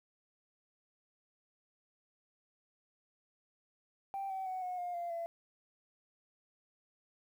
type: tone with pitch steps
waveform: sine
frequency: 784 / 764.8 / 746 / 727.7 / 709.9 / 692.4 / 675.5 Hz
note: G5 / G5 / F#5 / F#5 / F5 / F5 / E5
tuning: 0 / -43 / +14 / -29 / +28 / -15 / +42 cents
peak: -35 dBFS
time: 4.14-5.26 s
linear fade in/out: 0 ms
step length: 160 ms
effects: tanh soft clip ceiling -33 dBFS + 11-bit